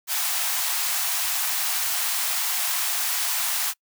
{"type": "high-pass noise", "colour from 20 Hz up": "white", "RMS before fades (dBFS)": -25, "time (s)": [0.07, 3.74], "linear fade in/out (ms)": 50, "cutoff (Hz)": 660, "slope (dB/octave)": 96, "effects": ["noise-tail reverb RT60 0.1 s tail -25 dB re dry"]}